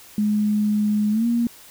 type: tone with pitch glide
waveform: sine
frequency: 210 to 235.7 Hz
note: G#3 to A#3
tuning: +19 to +19 cents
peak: -17 dBFS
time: 0.18-1.47 s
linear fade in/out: 2 ms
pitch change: +200 cents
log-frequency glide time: 1.11-1.26 s
effects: white hiss -46 dBFS RMS until 1.7 s